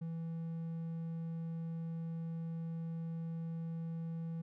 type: tone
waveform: triangle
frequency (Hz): 164.81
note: E3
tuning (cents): 0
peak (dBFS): -36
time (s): 0.01-4.42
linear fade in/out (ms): 10
effects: none